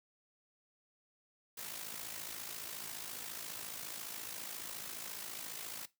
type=noise with amplitude modulation; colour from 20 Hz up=white; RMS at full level=-42 dBFS; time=1.57-5.86 s; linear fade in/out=10 ms; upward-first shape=sine; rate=54.5 Hz; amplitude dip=60%; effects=noise-tail reverb RT60 0.2 s tail -18 dB re dry + high-pass 100 Hz 12 dB/octave